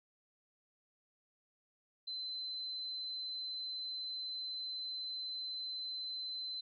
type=tone; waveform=sine; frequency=4058 Hz; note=B7; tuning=46 cents sharp; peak=-39 dBFS; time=2.07-6.61 s; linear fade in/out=10 ms; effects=none